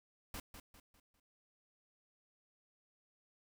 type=noise with echo; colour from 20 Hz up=pink; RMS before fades=-45 dBFS; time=0.34-0.4 s; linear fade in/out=2 ms; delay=200 ms; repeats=4; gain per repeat=-8 dB; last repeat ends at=1.2 s; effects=none